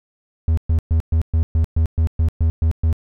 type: tone bursts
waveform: triangle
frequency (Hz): 80.7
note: E2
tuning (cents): -36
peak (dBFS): -11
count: 12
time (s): 0.48-2.928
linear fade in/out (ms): 0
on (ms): 94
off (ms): 120
effects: none